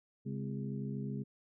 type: harmonic tone with a mistuned harmonic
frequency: 68.2 Hz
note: C#2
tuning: 28 cents flat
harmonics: 2 / 3 / 4 / 5 / 6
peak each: -39 / -40 / -45 / -54 / -48 dBFS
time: 0.25-1.24 s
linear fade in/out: 20 ms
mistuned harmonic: 4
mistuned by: -100 cents
effects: none